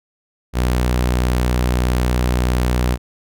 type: tone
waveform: sawtooth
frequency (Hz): 61.6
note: B1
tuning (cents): -4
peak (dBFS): -11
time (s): 0.53-2.98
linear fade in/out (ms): 50
effects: none